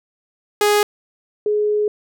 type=tone pair in turn; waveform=sawtooth / sine; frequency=415.3 / 419.9 Hz; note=G#4 / G#4; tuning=0 / +19 cents; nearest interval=unison; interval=19 cents; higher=second; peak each=-9 / -15 dBFS; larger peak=first; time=0.61-0.83 / 1.46-1.88 s; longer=second; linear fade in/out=2 ms; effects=none